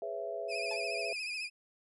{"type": "chord", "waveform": "sine", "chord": "C# minor seventh", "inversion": "second", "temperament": "just", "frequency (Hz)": [415.8, 498.9, 554.4, 665.2], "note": ["G#4", "B4", "C#5", "E5"], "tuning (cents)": [2, 17, 0, 16], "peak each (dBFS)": [-42, -43, -44, -38], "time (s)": [0.02, 1.13], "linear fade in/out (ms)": 2}
{"type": "tone with vibrato", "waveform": "30% pulse", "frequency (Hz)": 2489, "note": "D#7", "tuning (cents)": 0, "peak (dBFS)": -33, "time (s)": [0.48, 1.5], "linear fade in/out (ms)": 50, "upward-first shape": "sine", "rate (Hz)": 14, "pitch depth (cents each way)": 71}
{"type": "tone with exponential decay", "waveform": "45% pulse", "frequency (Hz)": 868, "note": "A5", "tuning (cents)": -24, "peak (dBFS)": -38, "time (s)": [0.71, 0.83], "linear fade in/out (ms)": 2, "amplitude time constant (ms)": 26}
{"effects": ["resampled to 24000 Hz"]}